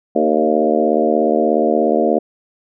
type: harmonic tone with a mistuned harmonic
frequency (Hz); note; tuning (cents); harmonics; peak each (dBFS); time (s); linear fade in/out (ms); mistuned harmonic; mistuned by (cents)
76.8; D#2; -22; 3 / 4 / 5 / 6 / 7 / 8 / 9; -20 / -20 / -20 / -20 / -20 / -20 / -20; 0.15-2.19; 10; 6; -19
effects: none